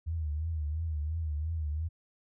sine tone with vibrato, 78.2 Hz, D#2, 9 cents sharp, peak -30 dBFS, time 0.06-1.89 s, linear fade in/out 20 ms, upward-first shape triangle, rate 2.9 Hz, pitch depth 120 cents each way, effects none

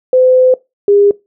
sine tone pair in turn, 511 / 405.6 Hz, C5 / G#4, -41 / -41 cents, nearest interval major third, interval 400 cents, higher first, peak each -5 dBFS, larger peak neither, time 0.13-0.54 / 0.88-1.11 s, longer first, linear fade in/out 2 ms, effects noise-tail reverb RT60 0.2 s tail -20 dB re dry

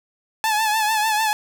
sawtooth tone with vibrato, 865 Hz, A5, 30 cents flat, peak -14 dBFS, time 0.44-1.33 s, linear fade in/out 0 ms, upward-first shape triangle, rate 6.7 Hz, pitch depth 67 cents each way, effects 8-bit

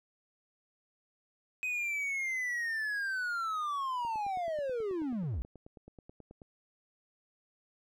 triangle linear sweep, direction down, 2524 to 47.42 Hz, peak -30 dBFS, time 1.63-5.42 s, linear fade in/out 0 ms
click train, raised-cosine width 2 ms, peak -37 dBFS, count 23, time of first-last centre 4.05-6.418 s, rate 9.29 Hz
effects none

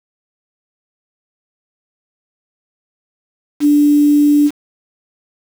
sine tone with quantisation, 292.9 Hz, D4, 5 cents flat, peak -7 dBFS, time 3.6-4.51 s, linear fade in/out 50 ms, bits 5, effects none

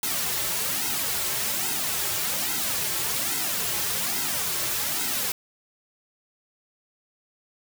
white noise with flanger, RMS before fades -27 dBFS, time 0.03-5.32 s, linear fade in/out 2 ms, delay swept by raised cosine 1.7 to 4.2 ms, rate 1.2 Hz, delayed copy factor -0.95, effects none

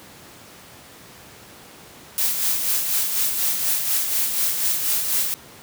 blue noise with tremolo, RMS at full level -20 dBFS, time 2.18-5.34 s, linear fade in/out 0 ms, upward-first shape sine, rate 4.1 Hz, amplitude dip 45%, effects pink hiss -44 dBFS RMS until 5.62 s + high-pass 100 Hz 12 dB/octave

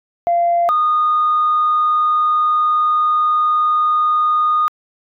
sine tone pair in turn, 690 / 1229.4 Hz, F5 / D#6, -21 / -21 cents, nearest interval minor seventh, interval 1000 cents, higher second, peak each -11 dBFS, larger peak neither, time 0.27-0.69 / 0.69-4.68 s, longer second, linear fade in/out 0 ms, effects tanh soft clip ceiling -8 dBFS

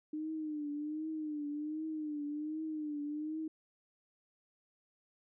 sine tone with vibrato, 303.6 Hz, D#4, 42 cents flat, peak -36 dBFS, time 0.13-3.48 s, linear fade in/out 5 ms, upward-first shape triangle, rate 1.3 Hz, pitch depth 82 cents each way, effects none

